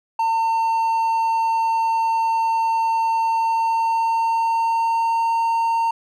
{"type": "tone with pitch glide", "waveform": "triangle", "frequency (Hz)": [905, 915.5], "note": ["A5", "A#5"], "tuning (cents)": [48, -32], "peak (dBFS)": -15, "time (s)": [0.19, 5.91], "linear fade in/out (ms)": 5, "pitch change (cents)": 20, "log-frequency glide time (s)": [3.19, 5.31], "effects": []}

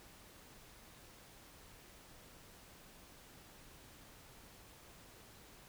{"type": "silence", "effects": ["pink hiss -59 dBFS RMS until 5.68 s"]}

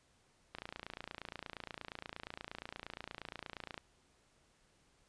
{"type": "click train", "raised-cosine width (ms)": 0.3, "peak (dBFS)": -27, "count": 93, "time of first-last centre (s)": [0.55, 3.778], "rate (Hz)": 28.5, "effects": ["pink hiss -71 dBFS RMS until 5.08 s", "resampled to 22050 Hz"]}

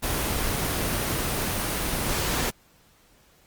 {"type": "noise", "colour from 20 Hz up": "pink", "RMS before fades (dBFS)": -26, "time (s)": [0.02, 2.51], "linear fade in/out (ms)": 20, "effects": ["pink hiss -59 dBFS RMS until 3.46 s", "Opus 24 kbps"]}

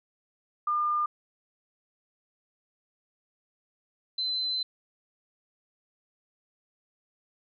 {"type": "tone pair in turn", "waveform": "sine", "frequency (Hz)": [1205, 4053], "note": ["D6", "B7"], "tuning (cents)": [44, 44], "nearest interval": "octave + major sixth", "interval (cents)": 2100, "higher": "second", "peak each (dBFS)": [-24, -27], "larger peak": "first", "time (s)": [[0.67, 1.06], [4.18, 4.63]], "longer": "second", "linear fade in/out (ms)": 5, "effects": []}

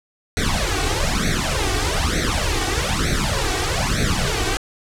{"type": "noise with flanger", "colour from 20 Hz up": "pink", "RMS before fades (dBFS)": -20, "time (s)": [0.37, 4.57], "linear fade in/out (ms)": 0, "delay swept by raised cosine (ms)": [0.49, 2.69], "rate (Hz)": 1.1, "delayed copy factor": 1, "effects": ["low-pass 8000 Hz 12 dB/octave"]}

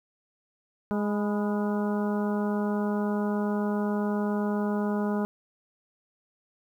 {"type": "harmonic tone with a mistuned harmonic", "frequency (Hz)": 207.4, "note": "G#3", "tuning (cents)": -2, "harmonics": [1, 2, 3, 4, 5, 6, 7], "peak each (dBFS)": [-26, -32, -36, -38, -40, -42, -43], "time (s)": [0.91, 5.25], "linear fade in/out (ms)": 0, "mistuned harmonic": 5, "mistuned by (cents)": -62, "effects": ["10-bit"]}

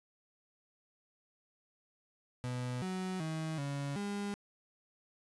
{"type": "tone with pitch steps", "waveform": "35% pulse", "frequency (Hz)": [124.6, 186.1, 158.9, 141.1, 202.6], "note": ["B2", "F#3", "D#3", "C#3", "G#3"], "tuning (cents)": [16, 10, 37, 31, -43], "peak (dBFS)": -34, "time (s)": [2.44, 4.34], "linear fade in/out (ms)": 0, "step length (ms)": 380, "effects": ["resampled to 24000 Hz", "11-bit"]}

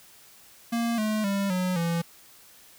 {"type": "tone with pitch steps", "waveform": "square", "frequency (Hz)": [233.1, 215, 198.29, 182.89, 168.68], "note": ["A#3", "A3", "G3", "F#3", "E3"], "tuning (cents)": [0, -40, 20, -20, 40], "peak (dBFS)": -25, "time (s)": [0.72, 2.02], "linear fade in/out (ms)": 10, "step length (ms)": 260, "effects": ["white hiss -53 dBFS RMS until 2.78 s"]}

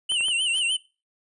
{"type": "tone with vibrato", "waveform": "square", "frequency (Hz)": 2900, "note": "F#7", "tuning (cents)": -35, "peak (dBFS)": -22, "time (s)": [0.09, 0.77], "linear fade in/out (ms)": 10, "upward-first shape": "sine", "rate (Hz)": 6.6, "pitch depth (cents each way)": 120}
{"type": "clicks", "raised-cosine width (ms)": 0.5, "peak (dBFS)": -26, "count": 3, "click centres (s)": [0.12, 0.208, 0.284]}
{"type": "noise with exponential growth", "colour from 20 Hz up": "white", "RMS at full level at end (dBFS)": -42, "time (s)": [0.4, 0.59], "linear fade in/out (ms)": 0, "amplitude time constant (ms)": 41}
{"effects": ["noise-tail reverb RT60 0.3 s tail -20 dB re dry", "resampled to 24000 Hz"]}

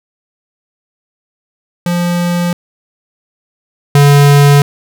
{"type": "tone pair in turn", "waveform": "square", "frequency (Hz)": [174.61, 143.03], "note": ["F3", "D3"], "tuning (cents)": [0, -45], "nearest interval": "minor third", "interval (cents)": 345, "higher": "first", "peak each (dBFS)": [-12, -4], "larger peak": "second", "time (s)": [[1.86, 2.53], [3.95, 4.62]], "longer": "neither", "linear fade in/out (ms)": 2, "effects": []}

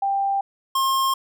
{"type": "tone pair in turn", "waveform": ["sine", "square"], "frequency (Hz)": [790, 1069.1], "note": ["G5", "C6"], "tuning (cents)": [13, 37], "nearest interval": "perfect fourth", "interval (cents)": 524, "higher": "second", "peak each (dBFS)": -19, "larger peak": "neither", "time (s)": [[0.02, 0.41], [0.75, 1.14]], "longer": "neither", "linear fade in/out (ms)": 5, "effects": []}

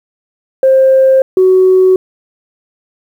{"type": "tone pair in turn", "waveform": "sine", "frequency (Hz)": [529, 373.4], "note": ["C5", "F#4"], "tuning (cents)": [19, 16], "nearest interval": "tritone", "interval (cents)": 603, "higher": "first", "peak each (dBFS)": -3, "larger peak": "neither", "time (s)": [[0.63, 1.22], [1.37, 1.96]], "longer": "neither", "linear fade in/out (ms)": 2, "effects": ["tanh soft clip ceiling 0 dBFS", "7-bit"]}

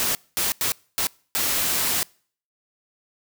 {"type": "noise bursts at uneven times", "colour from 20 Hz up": "white", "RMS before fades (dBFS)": -23, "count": 5, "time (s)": [[0, 0.15], [0.37, 0.52], [0.61, 0.72], [0.98, 1.07], [1.35, 2.03]], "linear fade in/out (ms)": 0, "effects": ["noise-tail reverb RT60 0.5 s tail -26 dB re dry"]}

